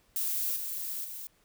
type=noise with level steps; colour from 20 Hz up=violet; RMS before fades=-31 / -36 / -41 dBFS; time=0.16-1.27 s; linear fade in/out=0 ms; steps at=0.56 / 1.04 s; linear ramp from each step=5 ms; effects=pink hiss -67 dBFS RMS until 1.44 s